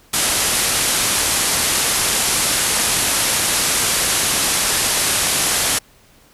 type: low-pass noise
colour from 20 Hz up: white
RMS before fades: -18 dBFS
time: 0.13-5.79 s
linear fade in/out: 10 ms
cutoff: 12000 Hz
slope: 96 dB/octave
effects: pink hiss -51 dBFS RMS until 6.33 s